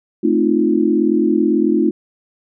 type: chord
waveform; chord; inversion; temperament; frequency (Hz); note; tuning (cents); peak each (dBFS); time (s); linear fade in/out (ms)
sine; F dominant seventh; first; equal; 220 / 261.6 / 311.1 / 349.2; A3 / C4 / Eb4 / F4; 0 / 0 / 0 / 0; -18 / -20 / -16 / -17; 0.23-1.91; 10
effects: none